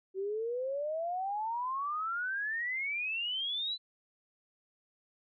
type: exponential sweep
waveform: sine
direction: up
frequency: 374.6 to 4047 Hz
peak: -32 dBFS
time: 0.14-3.78 s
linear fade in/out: 50 ms
effects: none